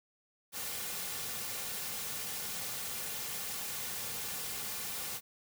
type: noise with comb filter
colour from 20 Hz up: white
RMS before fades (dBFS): -39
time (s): 0.52-5.21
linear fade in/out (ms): 50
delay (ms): 3.1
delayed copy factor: -0.5
effects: none